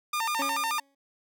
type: tone with vibrato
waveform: sawtooth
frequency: 1046.5 Hz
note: C6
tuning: in tune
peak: -23 dBFS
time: 0.13-0.8 s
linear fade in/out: 5 ms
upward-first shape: square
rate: 6.9 Hz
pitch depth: 250 cents each way
type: tone with exponential decay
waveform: 20% pulse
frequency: 277.2 Hz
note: C#4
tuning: in tune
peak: -25 dBFS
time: 0.39-0.95 s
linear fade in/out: 5 ms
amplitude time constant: 120 ms
effects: none